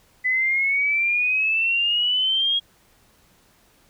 sine exponential sweep, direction up, 2000 to 3295 Hz, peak -18 dBFS, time 0.24-2.6 s, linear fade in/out 20 ms, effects pink hiss -58 dBFS RMS until 3.89 s

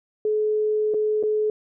sine tone with dropouts, 427.4 Hz, G#4, 50 cents sharp, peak -19 dBFS, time 0.25-1.5 s, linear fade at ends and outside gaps 2 ms, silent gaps 0.939-0.943 / 1.228-1.235 s, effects none

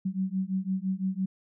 sine beating tone pair, 186.5 / 192.4 Hz, F#3 / G3, +14 / -32 cents, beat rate 5.9 Hz, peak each -30 dBFS, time 0.05-1.26 s, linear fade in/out 10 ms, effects none

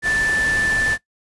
sine tone in noise, 1760 Hz, A6, in tune, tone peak -17 dBFS, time 0.02-0.98 s, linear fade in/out 50 ms, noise pink, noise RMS -28 dBFS, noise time 0.02-0.98 s, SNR +8 dB, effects noise-tail reverb RT60 0.1 s tail -17 dB re dry + resampled to 24000 Hz

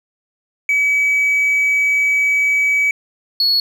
triangle tone pair in turn, 2281 / 4370 Hz, C#7 / C#8, +49 / -26 cents, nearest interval major seventh, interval 1125 cents, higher second, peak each -10 dBFS, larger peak neither, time 0.69-2.91 / 3.4-3.6 s, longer first, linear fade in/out 2 ms, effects tanh soft clip ceiling -7 dBFS

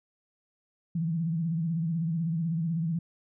sine tone with vibrato, 164.81 Hz, E3, in tune, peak -26 dBFS, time 0.95-2.99 s, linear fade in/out 5 ms, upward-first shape sine, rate 16 Hz, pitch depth 92 cents each way, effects none

